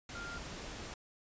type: tone in noise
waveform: sine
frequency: 1396.9 Hz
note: F6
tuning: in tune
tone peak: -43 dBFS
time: 0.15-0.38 s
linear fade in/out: 2 ms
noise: pink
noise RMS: -45 dBFS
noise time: 0.09-0.94 s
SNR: -1 dB
effects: resampled to 16000 Hz